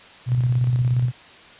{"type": "tone with tremolo", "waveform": "sine", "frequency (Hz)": 123.47, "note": "B2", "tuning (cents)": 0, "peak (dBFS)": -15, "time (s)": [0.26, 1.12], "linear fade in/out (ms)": 50, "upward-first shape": "square", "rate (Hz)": 17, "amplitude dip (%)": 35, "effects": ["white hiss -45 dBFS RMS until 1.59 s", "resampled to 8000 Hz"]}